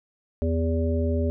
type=harmonic tone with a mistuned harmonic; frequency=82.41 Hz; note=E2; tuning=in tune; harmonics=1 / 3 / 5 / 7; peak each=-23 / -28 / -30 / -31 dBFS; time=0.42-1.3 s; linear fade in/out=0 ms; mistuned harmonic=5; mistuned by=-29 cents; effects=none